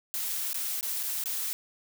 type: noise with dropouts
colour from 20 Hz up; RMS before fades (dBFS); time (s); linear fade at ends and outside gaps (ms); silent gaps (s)
blue; -32; 0.14-1.53; 0; 0.531-0.544 / 0.809-0.829 / 1.03-1.034 / 1.238-1.258
effects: none